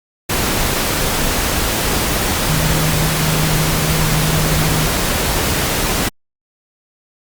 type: tone in noise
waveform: sine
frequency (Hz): 156.2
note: D#3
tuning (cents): +7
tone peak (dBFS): -17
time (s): 2.48-4.87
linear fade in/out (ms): 10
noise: pink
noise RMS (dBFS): -17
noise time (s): 0.29-6.09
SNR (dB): -3
effects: Opus 48 kbps